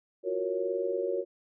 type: chord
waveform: sine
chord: Gb major seventh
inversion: third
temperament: equal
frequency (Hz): 349.2 / 370 / 466.2 / 554.4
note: F4 / Gb4 / Bb4 / Db5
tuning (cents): 0 / 0 / 0 / 0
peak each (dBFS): -38 / -32 / -33 / -33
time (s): 0.23-1.25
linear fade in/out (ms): 50
effects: none

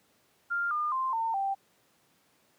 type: tone with pitch steps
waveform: sine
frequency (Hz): 1396.9 / 1209.1 / 1046.5 / 905.8 / 784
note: F6 / D#6 / C6 / A#5 / G5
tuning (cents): 0 / -50 / 0 / -50 / 0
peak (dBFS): -27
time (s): 0.5-1.55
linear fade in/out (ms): 20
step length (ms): 210
effects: pink hiss -67 dBFS RMS until 2.58 s + high-pass 150 Hz 12 dB/octave

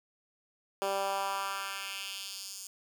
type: tone with high-pass filter sweep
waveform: 10% pulse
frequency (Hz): 196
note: G3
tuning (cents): 0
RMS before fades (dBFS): -36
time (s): 0.82-2.67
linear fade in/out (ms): 0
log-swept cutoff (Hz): 460 to 6800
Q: 1.7
effects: none

